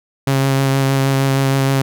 sawtooth tone with vibrato, 135.7 Hz, C#3, 36 cents flat, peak -9 dBFS, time 0.27-1.82 s, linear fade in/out 5 ms, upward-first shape sine, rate 6.4 Hz, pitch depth 14 cents each way, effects none

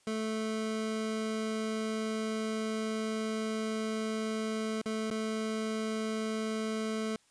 25% pulse tone with dropouts, 219.1 Hz, A3, 7 cents flat, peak -28 dBFS, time 0.07-7.16 s, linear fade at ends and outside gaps 2 ms, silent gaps 4.816-4.858 / 5.102-5.11 s, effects white hiss -67 dBFS RMS until 7.3 s + resampled to 22050 Hz

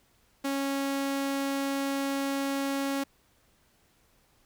sawtooth tone, 275.6 Hz, C#4, 10 cents flat, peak -24 dBFS, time 0.44-3.04 s, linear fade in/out 10 ms, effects pink hiss -66 dBFS RMS until 4.45 s

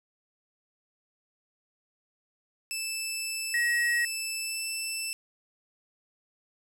15% pulse tone with pitch glide, 2637 to 2654 Hz, E7 to E7, 0 to +11 cents, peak -24 dBFS, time 2.71-5.13 s, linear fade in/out 0 ms, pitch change +11 cents, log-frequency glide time 4.4-4.67 s
sine tone, 1900 Hz, A#6, 33 cents sharp, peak -24 dBFS, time 3.54-4.05 s, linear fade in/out 2 ms
effects none

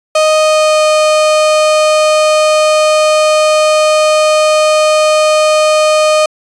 35% pulse tone with pitch glide, 621 to 616 Hz, D#5 to D#5, -3 to -17 cents, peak -5 dBFS, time 0.15-6.26 s, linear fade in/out 5 ms, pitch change -14 cents, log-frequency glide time 0.37-0.85 s, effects resampled to 22050 Hz

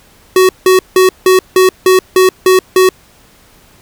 square tone bursts, 372.9 Hz, F#4, 14 cents sharp, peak -5 dBFS, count 9, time 0.36-2.89 s, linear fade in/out 2 ms, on 130 ms, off 170 ms, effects pink hiss -45 dBFS RMS until 3.81 s

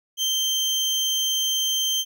30% pulse tone, 3136 Hz, G7, in tune, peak -18 dBFS, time 0.17-2.05 s, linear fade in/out 50 ms, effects none

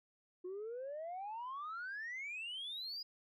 sine exponential sweep, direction up, 354.2 to 4978 Hz, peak -40 dBFS, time 0.44-3.03 s, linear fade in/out 10 ms, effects tanh soft clip ceiling -39 dBFS

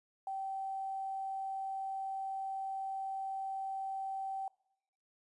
sine tone with quantisation, 774 Hz, G5, 22 cents flat, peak -36 dBFS, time 0.27-4.48 s, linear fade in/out 2 ms, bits 11, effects noise-tail reverb RT60 0.8 s tail -24 dB re dry + resampled to 24000 Hz

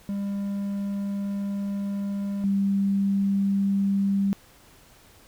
triangle / sine tone pair in turn, 200 / 197.47 Hz, G3 / G3, +35 / +13 cents, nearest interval unison, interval 22 cents, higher first, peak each -24 / -20 dBFS, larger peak second, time 0.09-2.44 / 2.44-4.33 s, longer first, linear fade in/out 0 ms, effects pink hiss -54 dBFS RMS until 5.27 s

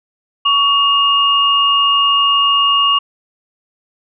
sine tone pair together, 1127 / 2840 Hz, C#6 / F7, +28 / +28 cents, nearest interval octave + major third, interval 1600 cents, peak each -13 / -12 dBFS, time 0.45-2.99 s, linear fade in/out 10 ms, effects none

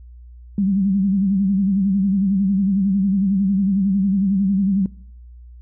sine tone with vibrato, 195 Hz, G3, 9 cents flat, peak -15 dBFS, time 0.58-4.86 s, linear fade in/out 2 ms, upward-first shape sine, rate 11 Hz, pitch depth 85 cents each way, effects noise-tail reverb RT60 0.7 s tail -23 dB re dry + added 60 Hz sine -38 dBFS peak until 5.61 s

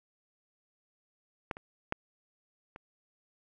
clicks, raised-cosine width 0.5 ms, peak -18 / -29 / -15 / -30 dBFS, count 4, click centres 1.512 / 1.569 / 1.924 / 2.761 s, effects none

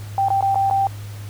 sine tone with dropouts, 784 Hz, G5, in tune, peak -15 dBFS, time 0.18-0.87 s, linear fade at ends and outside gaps 1 ms, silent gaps 0.285-0.303 / 0.409-0.425 / 0.546-0.556 / 0.7-0.71 s, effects added 103 Hz sine -30 dBFS peak until 1.29 s + pink hiss -43 dBFS RMS until 1.29 s

